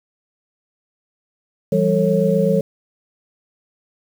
sine tone cluster, 168.2 / 196.1 / 446.7 / 547 Hz, E3 / G3 / A4 / C#5, +35 / +1 / +26 / -23 cents, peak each -19 dBFS, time 1.72-2.61 s, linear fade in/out 5 ms, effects 7-bit

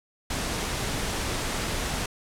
pink noise, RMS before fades -29 dBFS, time 0.3-2.06 s, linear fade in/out 5 ms, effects low-pass 10000 Hz 12 dB/octave

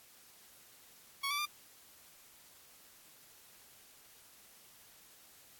15% pulse tone with pitch steps, 1110 / 1160 / 1194 Hz, C#6 / D6 / D6, +2 / -22 / +28 cents, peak -27 dBFS, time 1.23-1.458 s, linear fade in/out 10 ms, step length 76 ms, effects white hiss -60 dBFS RMS until 5.59 s + AAC 64 kbps

